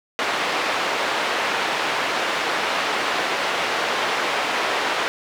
pink band-pass noise, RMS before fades -23 dBFS, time 0.19-5.08 s, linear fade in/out 0 ms, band 560 to 3200 Hz, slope 12 dB/octave, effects none

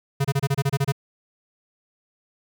square tone bursts, 138.59 Hz, C#3, in tune, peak -19 dBFS, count 10, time 0.2-0.922 s, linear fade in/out 10 ms, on 47 ms, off 28 ms, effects 9-bit

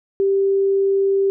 sine tone, 392 Hz, G4, in tune, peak -14 dBFS, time 0.2-1.3 s, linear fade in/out 0 ms, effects none

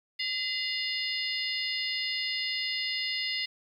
harmonic tone with a mistuned harmonic, 713 Hz, F5, 36 cents sharp, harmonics 3 / 4 / 5 / 6 / 7, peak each -34 / -36 / -37 / -36 / -36 dBFS, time 0.19-3.46 s, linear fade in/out 10 ms, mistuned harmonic 3, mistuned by -76 cents, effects 10-bit

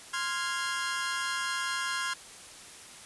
sawtooth chord, F minor, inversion second, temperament equal with one note detuned, 1046.5 / 1396.9 / 1651.7 Hz, C6 / F6 / Ab6, 0 / 0 / -10 cents, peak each -31 dBFS, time 0.13-2.14 s, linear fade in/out 10 ms, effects white hiss -48 dBFS RMS until 3.05 s + resampled to 24000 Hz

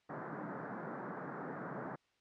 pink band-pass noise, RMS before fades -44 dBFS, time 0.09-1.96 s, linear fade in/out 10 ms, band 140 to 1700 Hz, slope 48 dB/octave, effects white hiss -75 dBFS RMS until 2.2 s + low-pass 4000 Hz 12 dB/octave

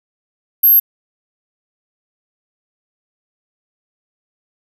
sine tone, 12544 Hz, G9, in tune, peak -6 dBFS, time 0.63-0.8 s, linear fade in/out 10 ms, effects none

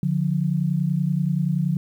sine tone pair together, 146.8 / 177.32 Hz, D3 / F3, 0 / +27 cents, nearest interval minor third, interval 327 cents, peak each -22 dBFS, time 0.03-1.77 s, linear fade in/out 2 ms, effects 9-bit

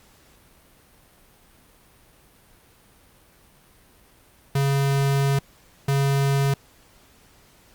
square tone bursts at uneven times, 138.59 Hz, C#3, in tune, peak -19 dBFS, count 2, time 4.55-5.39 / 5.88-6.54 s, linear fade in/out 5 ms, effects pink hiss -55 dBFS RMS until 7.74 s + Opus 48 kbps

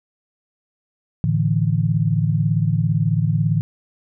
sine chord, A suspended fourth, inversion none, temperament equal, 110 / 146.83 / 164.81 Hz, A2 / D3 / E3, 0 / 0 / 0 cents, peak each -20 dBFS, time 1.24-3.61 s, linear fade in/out 0 ms, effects none

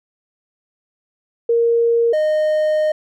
sine / triangle tone pair in turn, 466.2 / 615.5 Hz, A#4 / D#5, 0 / -19 cents, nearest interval perfect fourth, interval 481 cents, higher second, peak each -12 dBFS, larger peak neither, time 1.49-2.13 / 2.13-2.92 s, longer second, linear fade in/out 5 ms, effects none

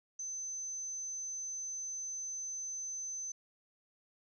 sine tone, 6140 Hz, G8, 37 cents flat, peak -38 dBFS, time 0.19-3.32 s, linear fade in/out 5 ms, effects none

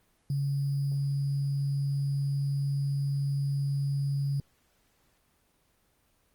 sine tone with sample-and-hold, 139.9 Hz, C#3, 16 cents sharp, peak -26 dBFS, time 0.3-4.4 s, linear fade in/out 2 ms, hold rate 4900 Hz, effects pink hiss -69 dBFS RMS until 6.34 s + Opus 24 kbps

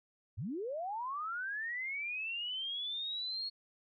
sine linear sweep, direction up, 77.78 to 4337 Hz, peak -36 dBFS, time 0.37-3.5 s, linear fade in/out 20 ms, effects none

